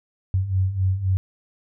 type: beating tone pair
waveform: sine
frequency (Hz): 91.9 / 95.7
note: F#2 / G2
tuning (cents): -11 / -41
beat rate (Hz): 3.8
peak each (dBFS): -25 / -20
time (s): 0.34-1.17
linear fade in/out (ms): 0
effects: none